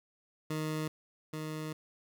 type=tone pair in turn; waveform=20% pulse; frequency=155.56 / 155.56 Hz; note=D#3 / D#3; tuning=0 / 0 cents; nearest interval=unison; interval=0 cents; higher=neither; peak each=-28 / -32 dBFS; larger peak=first; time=0.5-0.88 / 1.33-1.73 s; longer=second; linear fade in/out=5 ms; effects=none